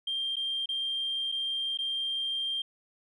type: tone with dropouts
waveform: sine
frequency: 3183 Hz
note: G7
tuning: 26 cents sharp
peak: -28 dBFS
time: 0.07-2.62 s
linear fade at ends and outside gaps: 5 ms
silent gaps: 0.358-0.366 / 0.659-0.689 / 1.318-1.322 / 1.774-1.787 s
effects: tanh soft clip ceiling -24 dBFS